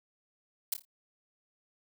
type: noise with echo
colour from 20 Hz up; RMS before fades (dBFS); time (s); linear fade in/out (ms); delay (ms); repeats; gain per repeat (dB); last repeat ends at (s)
blue; -30; 0.72-0.74; 5; 28; 4; -9; 0.852
effects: none